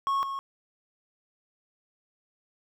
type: tone pair in turn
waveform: triangle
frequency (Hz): 1098 / 1093.6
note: C#6 / C#6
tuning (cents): -17 / -24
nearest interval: unison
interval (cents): 7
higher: first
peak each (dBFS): -22 / -29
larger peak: first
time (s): 0.07-0.23 / 0.23-0.39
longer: neither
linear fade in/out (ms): 0
effects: none